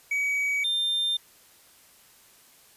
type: tone pair in turn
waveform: triangle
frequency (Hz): 2268 / 3600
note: C#7 / A7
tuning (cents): +39 / +39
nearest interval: minor sixth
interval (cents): 800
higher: second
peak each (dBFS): -22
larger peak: neither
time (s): 0.11-0.64 / 0.64-1.17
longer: neither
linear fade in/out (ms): 5
effects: white hiss -56 dBFS RMS until 2.76 s + resampled to 32000 Hz